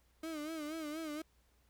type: tone with vibrato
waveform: 35% pulse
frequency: 310.5 Hz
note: D#4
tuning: 3 cents flat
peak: -38 dBFS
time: 0.23-1.22 s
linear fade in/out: 5 ms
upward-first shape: sine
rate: 4.2 Hz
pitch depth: 92 cents each way
effects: added 60 Hz sine -70 dBFS peak until 1.69 s + pink hiss -74 dBFS RMS until 1.69 s